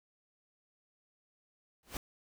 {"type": "noise with exponential growth", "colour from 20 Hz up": "pink", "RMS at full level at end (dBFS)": -36, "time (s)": [1.83, 1.97], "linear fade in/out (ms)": 1, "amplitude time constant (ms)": 30, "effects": []}